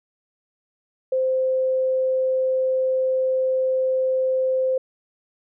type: tone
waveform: sine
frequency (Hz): 520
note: C5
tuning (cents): -11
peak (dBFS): -18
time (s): 1.12-4.78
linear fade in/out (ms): 5
effects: none